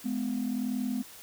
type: tone pair together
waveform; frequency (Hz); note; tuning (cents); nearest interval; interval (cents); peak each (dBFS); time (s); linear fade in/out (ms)
sine; 211.9 / 253.2; G#3 / B3; +35 / +43; minor third; 308; -31 / -29; 0.04-1.03; 20
effects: tanh soft clip ceiling -24 dBFS + white hiss -49 dBFS RMS until 1.22 s